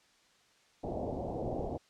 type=low-pass noise; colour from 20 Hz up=white; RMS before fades=-37 dBFS; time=0.83-1.78 s; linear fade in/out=10 ms; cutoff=750 Hz; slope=48 dB/octave
type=clicks; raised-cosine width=5 ms; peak=-28 dBFS; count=3; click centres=1.477 / 1.535 / 1.594 s
effects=white hiss -66 dBFS RMS until 1.89 s + low-pass 6000 Hz 12 dB/octave